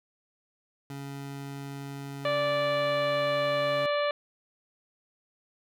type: tone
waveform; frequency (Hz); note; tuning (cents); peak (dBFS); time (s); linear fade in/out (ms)
25% pulse; 139.4; C#3; +10; -33; 0.9-3.86; 2
type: harmonic tone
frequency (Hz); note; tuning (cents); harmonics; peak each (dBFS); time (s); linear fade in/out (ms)
584; D5; -10; 1 / 2 / 3 / 4 / 5 / 6 / 7; -26 / -32 / -36 / -38 / -40 / -42 / -43; 2.25-4.11; 2
effects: none